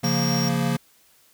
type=chord; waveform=square; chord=Bb minor; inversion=first; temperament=equal; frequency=138.59 / 174.61 / 233.1 Hz; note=Db3 / F3 / Bb3; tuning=0 / 0 / 0 cents; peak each=-26 / -26 / -26 dBFS; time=0.03-0.77 s; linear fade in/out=10 ms
type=tone; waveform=square; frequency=5588 Hz; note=F8; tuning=in tune; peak=-27 dBFS; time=0.04-0.49 s; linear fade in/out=5 ms
effects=white hiss -58 dBFS RMS until 1.33 s